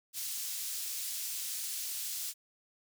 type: high-pass noise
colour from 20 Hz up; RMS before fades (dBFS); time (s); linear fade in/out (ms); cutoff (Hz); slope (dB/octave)
pink; -38; 0.13-2.34; 50; 5300; 12
effects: none